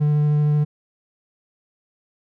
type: tone with vibrato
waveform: triangle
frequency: 148.9 Hz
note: D3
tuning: 24 cents sharp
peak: -13 dBFS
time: 0-0.65 s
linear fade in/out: 20 ms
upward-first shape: sine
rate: 13 Hz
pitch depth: 11 cents each way
effects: none